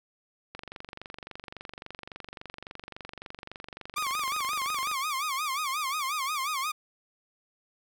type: click train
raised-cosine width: 0.3 ms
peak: -24 dBFS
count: 104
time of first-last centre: 0.55-4.914 s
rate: 23.6 Hz
type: tone with vibrato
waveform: sawtooth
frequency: 1146 Hz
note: D6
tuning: 43 cents flat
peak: -25 dBFS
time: 3.96-6.72 s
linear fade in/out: 10 ms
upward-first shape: sine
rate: 5.6 Hz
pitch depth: 160 cents each way
effects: none